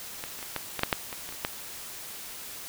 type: clicks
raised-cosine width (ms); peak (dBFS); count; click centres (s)
0.3; -19 / -26 / -22 / -13 / -13 / -6 / -6 / -20 / -23 / -24 / -10; 11; 0.239 / 0.39 / 0.428 / 0.563 / 0.793 / 0.834 / 0.928 / 1.128 / 1.29 / 1.325 / 1.449
effects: white hiss -41 dBFS RMS until 2.68 s